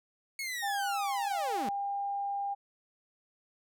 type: linear sweep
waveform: sawtooth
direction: down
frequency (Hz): 2211 to 186.1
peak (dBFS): -31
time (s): 0.39-1.69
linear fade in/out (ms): 2
type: tone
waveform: sine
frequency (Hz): 801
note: G5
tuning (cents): +37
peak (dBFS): -31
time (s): 0.62-2.55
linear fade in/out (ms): 20
effects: none